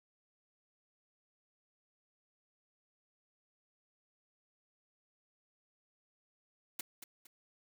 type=noise with echo; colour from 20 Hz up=white; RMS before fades=-39 dBFS; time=6.79-6.81 s; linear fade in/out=5 ms; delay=230 ms; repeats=2; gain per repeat=-9 dB; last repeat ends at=7.27 s; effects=none